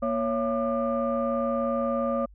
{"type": "tone cluster", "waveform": "sine", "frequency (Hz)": [235.2, 555, 672, 1199], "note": ["A#3", "C#5", "E5", "D6"], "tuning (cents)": [16, 2, 33, 36], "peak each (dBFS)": [-28, -26, -33, -31], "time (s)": [0.02, 2.26], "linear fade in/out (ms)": 10, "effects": ["tanh soft clip ceiling -16 dBFS", "added 50 Hz sine -48 dBFS peak until 2.34 s"]}